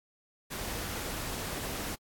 pink noise, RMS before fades -37 dBFS, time 0.5-1.96 s, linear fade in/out 20 ms, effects AAC 64 kbps

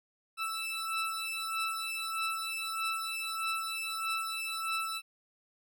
20% pulse beating tone pair, 1318.5 / 1320.1 Hz, E6 / E6, 0 / +2 cents, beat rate 1.6 Hz, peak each -31 dBFS, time 0.37-5.02 s, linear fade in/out 50 ms, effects none

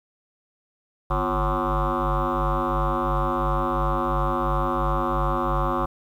sine tone with frequency modulation, 548 Hz, C#5, 20 cents flat, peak -19 dBFS, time 1.1-5.86 s, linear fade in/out 10 ms, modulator 99.9 Hz, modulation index 7, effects tanh soft clip ceiling -17 dBFS + 9-bit

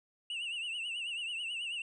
triangle tone with vibrato, 2794 Hz, F7, in tune, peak -34 dBFS, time 0.3-1.82 s, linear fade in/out 2 ms, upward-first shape triangle, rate 9.2 Hz, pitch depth 120 cents each way, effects resampled to 24000 Hz

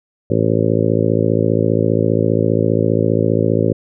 harmonic tone, 55 Hz, A1, in tune, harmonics 2 / 3 / 4 / 5 / 6 / 7 / 8 / 9 / 10, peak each -19 / -20 / -22 / -21 / -23 / -20 / -23 / -21 / -24 dBFS, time 0.3-3.73 s, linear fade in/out 5 ms, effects none

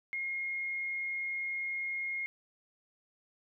sine tone, 2145 Hz, C7, 42 cents sharp, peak -33 dBFS, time 0.13-2.26 s, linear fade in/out 0 ms, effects none

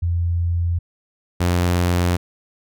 sine / sawtooth tone pair in turn, 85.8 / 88.21 Hz, F2 / F2, -30 / +18 cents, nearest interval unison, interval 48 cents, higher second, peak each -17 / -12 dBFS, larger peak second, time 0.02-0.79 / 1.4-2.17 s, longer neither, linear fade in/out 10 ms, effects none

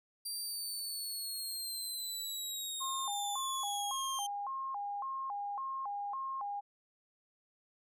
20% pulse linear sweep, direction down, 4730 to 3133 Hz, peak -32 dBFS, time 0.25-4.27 s, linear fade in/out 10 ms
sine tone with vibrato, 932.3 Hz, A#5, in tune, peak -36 dBFS, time 2.8-6.61 s, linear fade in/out 20 ms, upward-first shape square, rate 1.8 Hz, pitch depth 240 cents each way
effects none

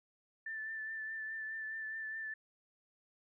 sine tone with vibrato, 1766 Hz, A6, 6 cents sharp, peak -39 dBFS, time 0.46-2.34 s, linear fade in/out 5 ms, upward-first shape triangle, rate 4.8 Hz, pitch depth 27 cents each way, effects none

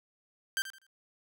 sawtooth tone with echo, 1568 Hz, G6, in tune, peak -25 dBFS, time 0.57-0.62 s, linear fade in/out 0 ms, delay 82 ms, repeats 3, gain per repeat -12 dB, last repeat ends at 0.866 s, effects none

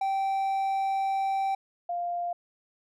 triangle / sine tone pair in turn, 778 / 698.3 Hz, G5 / F5, -13 / 0 cents, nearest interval major second, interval 187 cents, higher first, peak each -23 / -28 dBFS, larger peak first, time 0.01-1.55 / 1.89-2.33 s, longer first, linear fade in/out 5 ms, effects none

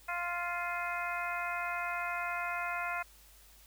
harmonic tone with a mistuned harmonic, 349.2 Hz, F4, in tune, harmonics 2 / 3 / 4 / 5 / 6 / 7, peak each -39 / -40 / -38 / -45 / -41 / -42 dBFS, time 0.08-3.03 s, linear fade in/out 10 ms, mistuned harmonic 7, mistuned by +47 cents, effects added 50 Hz sine -60 dBFS peak until 3.66 s + white hiss -60 dBFS RMS until 3.66 s

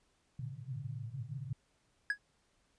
pink band-pass noise, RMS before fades -42 dBFS, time 0.39-1.53 s, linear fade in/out 5 ms, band 110 to 150 Hz, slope 96 dB/octave
triangle tone with exponential decay, 1667 Hz, G#6, 6 cents sharp, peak -24 dBFS, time 2.1-2.18 s, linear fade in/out 2 ms, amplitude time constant 17 ms
effects pink hiss -74 dBFS RMS until 2.78 s + resampled to 22050 Hz

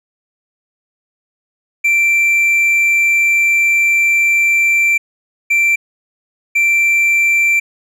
triangle tone bursts at uneven times, 2349 Hz, D7, in tune, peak -8 dBFS, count 3, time 1.84-4.98 / 5.5-5.76 / 6.55-7.6 s, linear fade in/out 10 ms, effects none

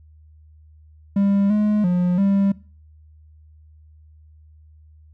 triangle tone with pitch steps, 199.2 / 210.4 / 178.2 / 197.6 Hz, G3 / G#3 / F3 / G3, +28 / +23 / +35 / +14 cents, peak -13 dBFS, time 1.16-2.52 s, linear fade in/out 5 ms, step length 340 ms, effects noise-tail reverb RT60 0.4 s tail -21 dB re dry + added 77 Hz sine -46 dBFS peak until 5.13 s

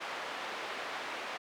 pink band-pass noise, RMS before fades -40 dBFS, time 0-1.38 s, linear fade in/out 20 ms, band 620 to 2800 Hz, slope 12 dB/octave, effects none

